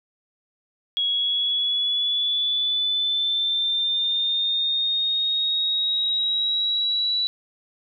sine exponential sweep, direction up, 3322 to 3943 Hz, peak -20 dBFS, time 0.97-7.27 s, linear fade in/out 0 ms, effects none

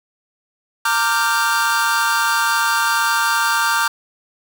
45% pulse chord, G minor seventh, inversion first, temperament equal with one note detuned, 917.4 / 1174.7 / 1396.9 / 1568 Hz, Bb5 / D6 / F6 / G6, -28 / 0 / 0 / 0 cents, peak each -21 dBFS, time 0.85-3.88 s, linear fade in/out 5 ms, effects none

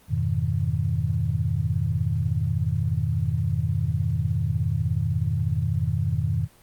sine chord, F half-diminished seventh, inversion none, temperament equal, 87.31 / 103.83 / 123.47 / 155.56 Hz, F2 / Ab2 / Cb3 / Eb3, 0 / 0 / 0 / 0 cents, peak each -27 dBFS, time 0.08-6.48 s, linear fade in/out 50 ms, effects pink hiss -55 dBFS RMS until 6.62 s + Opus 32 kbps

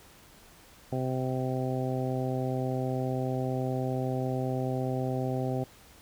harmonic tone, 129.3 Hz, C3, 20 cents flat, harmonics 1 / 2 / 3 / 4 / 5 / 6, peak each -31 / -34 / -36 / -37 / -38 / -39 dBFS, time 0.92-5.64 s, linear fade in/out 5 ms, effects pink hiss -55 dBFS RMS until 6.01 s

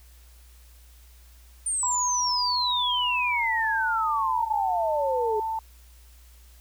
sine exponential sweep, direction down, 9070 to 415.3 Hz, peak -24 dBFS, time 1.66-5.4 s, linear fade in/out 5 ms
sine tone with pitch glide, 987.8 to 890.3 Hz, B5 to A5, 0 to +20 cents, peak -26 dBFS, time 1.83-5.59 s, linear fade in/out 2 ms, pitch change -180 cents, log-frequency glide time 3.3-3.52 s
effects added 60 Hz sine -49 dBFS peak until 6.6 s + white hiss -58 dBFS RMS until 6.6 s

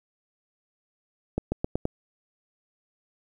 accelerating click train, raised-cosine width 2 ms, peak -12 dBFS, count 5, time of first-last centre 1.38-1.854 s, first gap 140 ms, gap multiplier 0.89, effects 9-bit

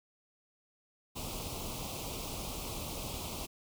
pink band-stop noise, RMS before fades -40 dBFS, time 1.15-3.47 s, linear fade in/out 20 ms, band 1200 to 2400 Hz, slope 48 dB/octave, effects none

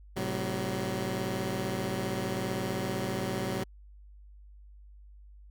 15% pulse chord, F# diminished, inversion first, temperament equal with one note detuned, 110 / 130.81 / 188.56 Hz, A2 / C3 / F#3, 0 / 0 / +33 cents, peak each -30 / -30 / -27 dBFS, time 0.16-3.64 s, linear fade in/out 10 ms, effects added 50 Hz sine -49 dBFS peak until 5.5 s

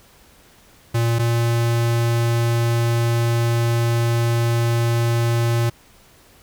square tone pair in turn, 116.54 / 117.15 Hz, A#2 / A#2, 0 / +9 cents, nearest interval unison, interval 9 cents, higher second, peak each -17 dBFS, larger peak neither, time 0.94-1.19 / 1.19-5.7 s, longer second, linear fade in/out 10 ms, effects pink hiss -51 dBFS RMS until 6.42 s

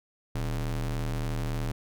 square ring-modulated tone, 77 Hz, D#2, 17 cents flat, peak -26 dBFS, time 0.35-1.72 s, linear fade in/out 5 ms, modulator 41.7 Hz, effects none

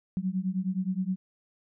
sine beating tone pair, 182.2 / 191.8 Hz, F#3 / G3, -26 / -37 cents, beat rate 9.6 Hz, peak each -30 dBFS, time 0.17-1.16 s, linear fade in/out 0 ms, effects none

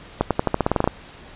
accelerating click train, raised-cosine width 1 ms, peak -3 dBFS, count 12, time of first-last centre 0.21-0.876 s, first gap 97 ms, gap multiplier 0.9, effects pink hiss -43 dBFS RMS until 1.35 s + resampled to 8000 Hz

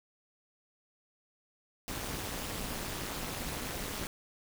pink noise with amplitude modulation, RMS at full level -34 dBFS, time 1.88-4.07 s, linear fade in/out 0 ms, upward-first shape sine, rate 214 Hz, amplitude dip 95%, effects none

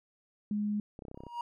sine tone, 208.3 Hz, G#3, 5 cents sharp, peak -29 dBFS, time 0.51-0.8 s, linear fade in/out 2 ms
clicks, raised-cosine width 2 ms, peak -31 dBFS, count 10, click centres 0.991 / 1.022 / 1.052 / 1.083 / 1.114 / 1.145 / 1.175 / 1.205 / 1.236 / 1.267 s
triangle tone with exponential growth, 950 Hz, A#5, 33 cents sharp, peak -29 dBFS, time 1.15-1.41 s, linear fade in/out 2 ms, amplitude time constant 56 ms
effects none

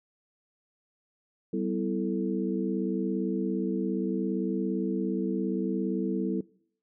sine tone cluster, 192.6 / 250 / 330.7 / 441.1 Hz, G3 / B3 / E4 / A4, -30 / +21 / +6 / +4 cents, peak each -31 / -33 / -32 / -34 dBFS, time 1.53-6.41 s, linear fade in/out 5 ms, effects noise-tail reverb RT60 0.6 s tail -22 dB re dry

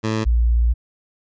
15% pulse / sine tone pair in turn, 110 / 58.27 Hz, A2 / A#1, 0 / 0 cents, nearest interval major seventh, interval 1100 cents, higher first, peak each -13 dBFS, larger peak neither, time 0.03-0.25 / 0.25-0.74 s, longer second, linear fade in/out 20 ms, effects resampled to 16000 Hz

